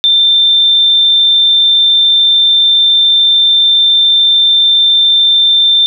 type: tone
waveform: sine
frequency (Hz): 3573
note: A7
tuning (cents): +26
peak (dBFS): -5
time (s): 0.04-5.86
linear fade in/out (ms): 0
effects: none